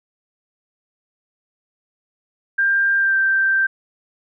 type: tone with pitch glide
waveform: sine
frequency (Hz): 1592 to 1567.4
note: G6 to G6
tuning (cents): +26 to -1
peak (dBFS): -14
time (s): 2.58-3.67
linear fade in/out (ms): 10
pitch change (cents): -27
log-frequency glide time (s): 2.97-3.16
effects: none